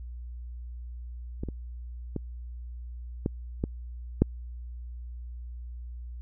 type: clicks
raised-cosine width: 3 ms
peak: -20 / -22 / -17 / -13 / -14 / -6 dBFS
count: 6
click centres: 1.435 / 1.487 / 2.163 / 3.261 / 3.639 / 4.22 s
effects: added 60 Hz sine -37 dBFS peak until 6.21 s